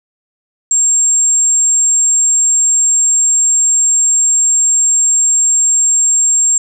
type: tone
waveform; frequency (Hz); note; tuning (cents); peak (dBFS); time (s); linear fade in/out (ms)
sine; 7459; A#8; 0; -8; 0.71-6.58; 2
effects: none